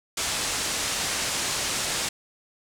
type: low-pass noise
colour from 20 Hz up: white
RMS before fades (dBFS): -28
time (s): 0.17-2.09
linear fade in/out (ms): 5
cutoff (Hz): 8700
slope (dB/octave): 24
effects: none